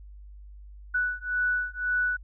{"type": "beating tone pair", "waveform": "sine", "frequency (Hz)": [1480, 1481.9], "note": ["F#6", "F#6"], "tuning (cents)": [0, 2], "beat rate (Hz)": 1.9, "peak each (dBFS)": -28, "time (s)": [0.94, 2.17], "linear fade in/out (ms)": 10, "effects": ["added 50 Hz sine -43 dBFS peak until 2.23 s"]}